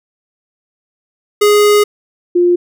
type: tone pair in turn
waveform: square / sine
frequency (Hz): 415.3 / 352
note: G#4 / F4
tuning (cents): 0 / +14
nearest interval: minor third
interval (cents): 286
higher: first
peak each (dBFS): -7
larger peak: neither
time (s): 1.41-1.84 / 2.35-2.56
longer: first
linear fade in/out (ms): 10
effects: none